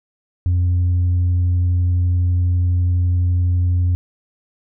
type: tone with tanh clipping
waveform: sine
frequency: 88.8 Hz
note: F2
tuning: 29 cents sharp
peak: -14 dBFS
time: 0.46-3.95 s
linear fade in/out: 0 ms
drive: 1 dB
effects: none